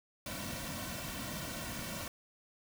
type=noise with comb filter; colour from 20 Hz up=pink; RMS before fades=-41 dBFS; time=0.26-2.08 s; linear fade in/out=2 ms; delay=2.4 ms; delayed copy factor=-0.8; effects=none